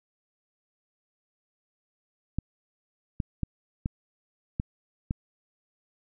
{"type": "clicks", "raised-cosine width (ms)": 5, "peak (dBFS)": -15, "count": 6, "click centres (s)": [2.386, 3.202, 3.433, 3.859, 4.599, 5.109], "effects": []}